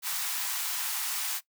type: high-pass noise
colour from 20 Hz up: white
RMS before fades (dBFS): -32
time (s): 0.02-1.41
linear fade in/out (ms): 50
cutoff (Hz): 750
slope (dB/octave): 48
effects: noise-tail reverb RT60 0.1 s tail -18 dB re dry